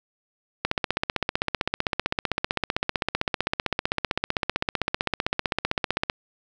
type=click train; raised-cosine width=0.3 ms; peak=-6 dBFS; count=86; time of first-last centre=0.65-6.099 s; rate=15.6 Hz; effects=none